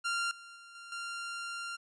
sawtooth tone with level steps, 1388 Hz, F6, 11 cents flat, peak -27 / -45 / -47 / -43 / -34 dBFS, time 0.04-1.77 s, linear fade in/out 20 ms, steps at 0.31 / 0.56 / 0.75 / 0.92 s, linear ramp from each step 2 ms, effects resampled to 22050 Hz

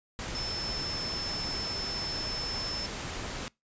sine tone in noise, 5280 Hz, E8, 2 cents sharp, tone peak -34 dBFS, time 0.35-2.86 s, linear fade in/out 0 ms, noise pink, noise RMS -37 dBFS, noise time 0.19-3.48 s, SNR 0 dB, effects noise-tail reverb RT60 0.2 s tail -24 dB re dry + resampled to 16000 Hz

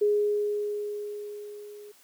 sine tone with level ramp, 415.3 Hz, G#4, in tune, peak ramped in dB -19 to -43 dBFS, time 0.01-1.92 s, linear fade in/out 10 ms, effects white hiss -58 dBFS RMS until 2.03 s + high-pass 150 Hz 12 dB/octave

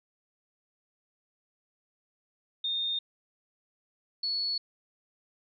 sine tone pair in turn, 3658 / 4402 Hz, A#7 / C#8, -33 / -13 cents, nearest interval minor third, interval 320 cents, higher second, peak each -28 dBFS, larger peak neither, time 2.64-2.99 / 4.23-4.58 s, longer neither, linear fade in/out 5 ms, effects none

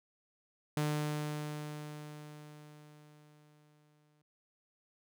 sawtooth tone with exponential decay, 150 Hz, D3, 37 cents sharp, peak -26 dBFS, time 0.77-4.22 s, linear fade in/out 2 ms, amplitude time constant 750 ms, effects none

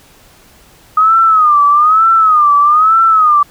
sine tone with vibrato, 1244.5 Hz, D#6, in tune, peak -5 dBFS, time 0.97-3.43 s, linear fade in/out 5 ms, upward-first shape sine, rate 1.1 Hz, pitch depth 130 cents each way, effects pink hiss -44 dBFS RMS until 3.5 s

